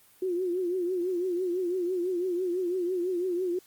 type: tone with vibrato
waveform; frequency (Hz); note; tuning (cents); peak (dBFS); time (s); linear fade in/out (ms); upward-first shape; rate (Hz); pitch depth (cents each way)
sine; 360; F#4; -47; -26; 0.22-3.59; 5; triangle; 6; 100
effects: white hiss -59 dBFS RMS until 3.66 s + Opus 24 kbps